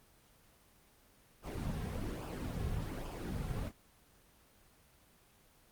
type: noise with flanger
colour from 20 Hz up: brown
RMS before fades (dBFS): -39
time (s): 1.42-3.72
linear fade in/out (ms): 50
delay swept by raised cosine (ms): 0.49 to 3.39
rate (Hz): 1.2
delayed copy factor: -0.65
effects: pink hiss -65 dBFS RMS until 5.71 s + Opus 24 kbps